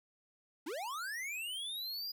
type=linear sweep; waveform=square; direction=up; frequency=261.6 to 4931 Hz; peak=-39 dBFS; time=0.66-2.12 s; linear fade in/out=10 ms; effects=none